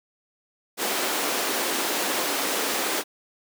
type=high-pass noise; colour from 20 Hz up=pink; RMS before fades=-26 dBFS; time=0.77-3.04 s; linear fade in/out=50 ms; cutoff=280 Hz; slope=24 dB/octave; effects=none